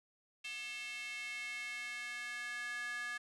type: tone with high-pass filter sweep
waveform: square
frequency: 241.8 Hz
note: B3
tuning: 36 cents flat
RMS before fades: -43 dBFS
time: 0.44-3.18 s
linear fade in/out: 10 ms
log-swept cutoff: 2600 to 1600 Hz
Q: 5
effects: resampled to 24000 Hz + 11-bit